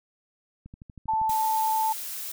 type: click train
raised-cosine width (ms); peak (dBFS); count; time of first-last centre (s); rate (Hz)
5; -31; 9; 0.66-1.295; 12.6
type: tone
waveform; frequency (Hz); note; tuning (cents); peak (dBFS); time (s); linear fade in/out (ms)
sine; 880; A5; 0; -22; 1.08-1.93; 10
type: noise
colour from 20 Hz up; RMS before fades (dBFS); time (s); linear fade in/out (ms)
blue; -35; 1.29-2.32; 5
effects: none